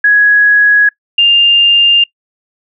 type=tone pair in turn; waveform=sine; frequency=1670 / 2802 Hz; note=G#6 / F7; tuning=+9 / +5 cents; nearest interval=major sixth; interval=896 cents; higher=second; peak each=-4 dBFS; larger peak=neither; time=0.04-0.89 / 1.18-2.04 s; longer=second; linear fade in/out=5 ms; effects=noise-tail reverb RT60 0.1 s tail -24 dB re dry